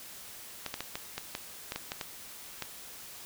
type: clicks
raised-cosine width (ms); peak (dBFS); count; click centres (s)
0.2; -17; 11; 0.663 / 0.741 / 0.806 / 0.955 / 1.18 / 1.351 / 1.721 / 1.76 / 1.919 / 2.012 / 2.623
effects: white hiss -47 dBFS RMS until 3.25 s

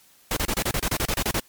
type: noise bursts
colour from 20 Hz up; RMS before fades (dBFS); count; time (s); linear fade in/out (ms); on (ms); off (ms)
pink; -24; 13; 0.31-1.398; 2; 56; 30
effects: white hiss -56 dBFS RMS until 1.48 s + MP3 96 kbps

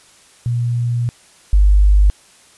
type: tone pair in turn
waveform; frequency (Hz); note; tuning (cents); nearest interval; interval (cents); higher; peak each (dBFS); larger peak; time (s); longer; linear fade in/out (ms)
sine; 119.7 / 50.08; A#2 / G1; +46 / +38; octave + minor third; 1508; first; -15 / -7; second; 0.46-1.09 / 1.53-2.1; first; 0
effects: white hiss -48 dBFS RMS until 2.57 s + resampled to 24000 Hz

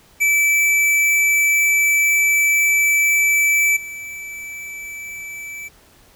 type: tone with level steps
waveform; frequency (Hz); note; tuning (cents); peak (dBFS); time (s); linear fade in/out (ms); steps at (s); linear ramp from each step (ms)
square; 2314; D7; -26; -14 / -30; 0.2-5.69; 20; 3.76; 10
effects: pink hiss -51 dBFS RMS until 6.15 s

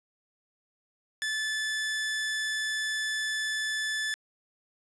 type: tone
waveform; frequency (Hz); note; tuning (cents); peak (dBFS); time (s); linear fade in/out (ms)
sawtooth; 1741; A6; -19; -25; 1.22-4.14; 0
effects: resampled to 22050 Hz + 9-bit

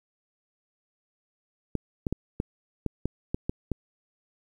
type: clicks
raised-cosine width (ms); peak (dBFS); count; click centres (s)
3; -14; 9; 1.753 / 2.068 / 2.126 / 2.401 / 2.863 / 3.056 / 3.345 / 3.495 / 3.717
effects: 9-bit

